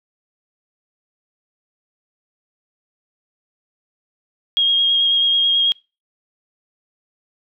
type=tone with vibrato; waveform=sine; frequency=3257 Hz; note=G#7; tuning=34 cents flat; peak=-13 dBFS; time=4.57-5.72 s; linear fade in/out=0 ms; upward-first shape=square; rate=9.2 Hz; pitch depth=11 cents each way; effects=noise-tail reverb RT60 0.3 s tail -26 dB re dry